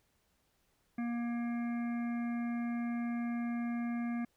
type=harmonic tone; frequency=236.8 Hz; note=A#3; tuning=27 cents sharp; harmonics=1 / 3 / 5 / 7 / 9 / 10; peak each=-33 / -47 / -52 / -51 / -52 / -59 dBFS; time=0.98-4.25 s; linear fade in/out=5 ms; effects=pink hiss -75 dBFS RMS until 4.36 s